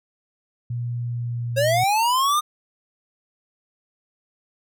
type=tone with pitch glide; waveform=sine; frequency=120 to 118.42 Hz; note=B2 to A#2; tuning=-49 to +28 cents; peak=-24 dBFS; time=0.7-1.84 s; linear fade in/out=5 ms; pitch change=-23 cents; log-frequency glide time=0.97-1.73 s
type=linear sweep; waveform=square; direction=up; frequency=532 to 1234 Hz; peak=-18 dBFS; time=1.56-2.41 s; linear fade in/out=20 ms
effects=none